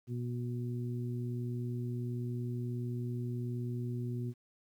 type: harmonic tone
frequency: 121.4 Hz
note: B2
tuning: 29 cents flat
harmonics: 1 / 2 / 3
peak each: -35 / -41 / -45 dBFS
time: 0.07-4.34 s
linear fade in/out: 50 ms
effects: 11-bit